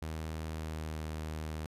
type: tone with pitch glide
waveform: sawtooth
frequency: 79.1 to 78.01 Hz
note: D#2 to D#2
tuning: +29 to +5 cents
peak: -33 dBFS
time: 0.02-1.66 s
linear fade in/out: 0 ms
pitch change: -24 cents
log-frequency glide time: 0.49-1.01 s
effects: resampled to 32000 Hz